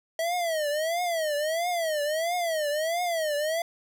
square tone with vibrato, 645 Hz, E5, 38 cents flat, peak -26 dBFS, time 0.19-3.62 s, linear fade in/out 2 ms, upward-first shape triangle, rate 1.5 Hz, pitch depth 200 cents each way, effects none

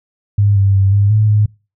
sine tone with pitch steps, 101.8 / 98.5 / 97.4 / 101.1 / 107.2 / 105.3 Hz, G#2 / G2 / G2 / G#2 / A2 / G#2, -34 / +9 / -11 / -46 / -45 / +24 cents, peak -8 dBFS, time 0.38-1.46 s, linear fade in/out 5 ms, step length 180 ms, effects noise-tail reverb RT60 0.3 s tail -25 dB re dry

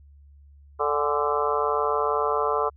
harmonic tone with a mistuned harmonic, 146.83 Hz, D3, in tune, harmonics 3 / 4 / 5 / 6 / 7 / 8 / 9, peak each -26 / -30 / -31 / -33 / -28 / -28 / -31 dBFS, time 0.79-2.7 s, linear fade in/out 20 ms, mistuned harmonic 6, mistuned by -90 cents, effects added 71 Hz sine -48 dBFS peak until 2.76 s

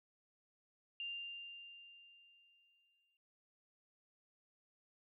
sine tone with exponential decay, 2792 Hz, F7, 1 cent flat, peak -40 dBFS, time 1-3.17 s, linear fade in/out 1 ms, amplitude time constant 470 ms, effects noise-tail reverb RT60 0.5 s tail -24 dB re dry

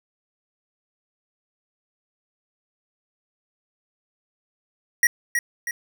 square tone with echo, 1904 Hz, A#6, 36 cents sharp, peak -14 dBFS, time 5.03-5.07 s, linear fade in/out 2 ms, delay 320 ms, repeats 2, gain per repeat -6 dB, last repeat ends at 5.71 s, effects none

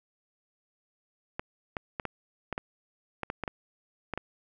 clicks, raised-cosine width 0.5 ms, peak -17 dBFS, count 12, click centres 1.395 / 1.768 / 1.998 / 2.053 / 2.527 / 2.579 / 3.233 / 3.301 / 3.437 / 3.478 / 4.137 / 4.176 s, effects none

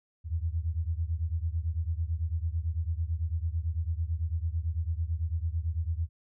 sine beating tone pair, 78.9 / 87.9 Hz, D#2 / F2, +25 / +12 cents, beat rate 9 Hz, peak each -30 / -32 dBFS, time 0.24-6.09 s, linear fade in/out 50 ms, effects none

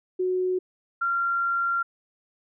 sine tone pair in turn, 367.9 / 1379.8 Hz, F#4 / F6, -10 / -21 cents, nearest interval octave + major seventh, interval 2289 cents, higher second, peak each -22 dBFS, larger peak neither, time 0.19-0.59 / 1.01-1.83 s, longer second, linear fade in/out 10 ms, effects none

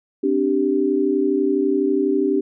sine chord, C suspended second, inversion none, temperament equal with one note detuned, 261.6 / 293.7 / 389.3 Hz, C4 / D4 / G4, 0 / 0 / -12 cents, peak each -23 / -20 / -19 dBFS, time 0.23-2.41 s, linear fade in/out 10 ms, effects none

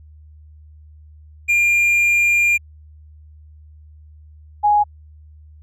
triangle / sine tone pair in turn, 2400 / 831.1 Hz, D7 / G#5, +37 / +1 cents, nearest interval octave + tritone, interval 1836 cents, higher first, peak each -11 dBFS, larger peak neither, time 1.48-2.58 / 4.63-4.84 s, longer first, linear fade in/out 20 ms, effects added 76 Hz sine -41 dBFS peak until 5.62 s

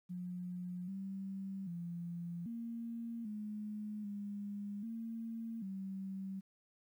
sine tone with pitch steps, 179.3 / 193.7 / 172 / 231.7 / 211.1 / 203.5 / 227.4 / 192.4 Hz, F3 / G3 / F3 / A#3 / G#3 / G#3 / A#3 / G3, +46 / -20 / -26 / -10 / +29 / -35 / -43 / -32 cents, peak -40 dBFS, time 0.09-6.41 s, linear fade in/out 20 ms, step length 790 ms, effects 12-bit

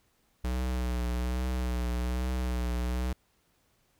square tone with vibrato, 61.74 Hz, B1, in tune, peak -29 dBFS, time 0.44-3.13 s, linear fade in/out 5 ms, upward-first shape triangle, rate 1.2 Hz, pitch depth 48 cents each way, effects pink hiss -70 dBFS RMS until 3.99 s

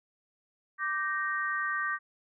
sine chord, G minor, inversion second, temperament equal with one note detuned, 1174.7 / 1554.5 / 1864.7 Hz, D6 / G6 / Bb6, 0 / -15 / 0 cents, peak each -33 dBFS, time 0.78-1.99 s, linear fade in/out 50 ms, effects none

